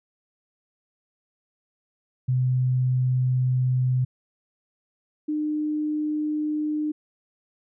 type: tone pair in turn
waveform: sine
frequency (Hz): 127.4 / 303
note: C3 / D#4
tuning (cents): -46 / -46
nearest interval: octave + minor third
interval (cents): 1500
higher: second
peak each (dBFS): -19 / -23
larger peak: first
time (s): 2.28-4.05 / 5.28-6.92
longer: first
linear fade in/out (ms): 10
effects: none